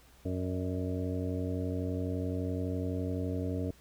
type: harmonic tone with a mistuned harmonic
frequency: 91.8 Hz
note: F#2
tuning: 13 cents flat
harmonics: 1 / 2 / 3 / 4 / 5 / 6 / 7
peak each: -34 / -40 / -36 / -45 / -40 / -46 / -45 dBFS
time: 0.25-3.71 s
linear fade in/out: 5 ms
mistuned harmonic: 6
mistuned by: +96 cents
effects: added 60 Hz sine -61 dBFS peak until 3.8 s + pink hiss -61 dBFS RMS until 3.8 s